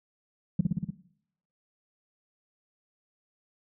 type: tone with echo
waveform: sine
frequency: 174.61 Hz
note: F3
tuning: in tune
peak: -17 dBFS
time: 0.59-0.61 s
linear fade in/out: 5 ms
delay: 59 ms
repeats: 5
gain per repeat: -2 dB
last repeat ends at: 0.905 s
effects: noise-tail reverb RT60 0.7 s tail -19 dB re dry + tanh soft clip ceiling -14 dBFS